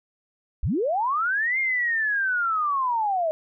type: linear two-way sweep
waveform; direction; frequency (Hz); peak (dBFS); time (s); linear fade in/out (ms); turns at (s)
sine; up then down; 35.78 to 2141 to 614; -21; 0.63-3.31; 0; 1.59
effects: none